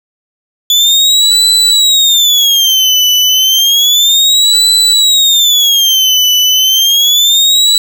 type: tone with vibrato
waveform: 35% pulse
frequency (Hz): 3448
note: A7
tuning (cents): -36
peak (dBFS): -4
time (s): 0.7-7.78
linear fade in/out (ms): 2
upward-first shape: sine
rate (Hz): 0.31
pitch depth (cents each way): 250
effects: none